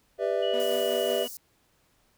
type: chord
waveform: triangle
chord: E minor seventh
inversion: first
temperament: just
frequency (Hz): 395.6 / 494.4 / 593.3 / 659.3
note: G4 / B4 / D5 / E5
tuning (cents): +16 / +2 / +18 / 0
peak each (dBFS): -28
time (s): 0.18-1.27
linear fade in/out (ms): 50
type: tone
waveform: sine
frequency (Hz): 2931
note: F#7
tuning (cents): -17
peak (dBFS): -34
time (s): 0.42-1.28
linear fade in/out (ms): 10
type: tone with tremolo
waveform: sawtooth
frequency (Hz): 243.4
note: B3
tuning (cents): -25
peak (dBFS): -32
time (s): 0.53-1.28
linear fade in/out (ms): 10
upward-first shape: triangle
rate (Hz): 5.5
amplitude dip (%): 60
type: high-pass noise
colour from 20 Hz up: white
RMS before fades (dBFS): -41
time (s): 0.6-1.37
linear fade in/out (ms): 0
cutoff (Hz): 4600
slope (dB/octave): 48
effects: pink hiss -67 dBFS RMS until 2.17 s